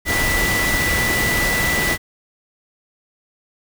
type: tone in noise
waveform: sine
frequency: 1975.5 Hz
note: B6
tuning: in tune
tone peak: -19 dBFS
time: 0.05-1.98 s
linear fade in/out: 50 ms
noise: pink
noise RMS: -21 dBFS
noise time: 0.05-1.98 s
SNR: -1 dB
effects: none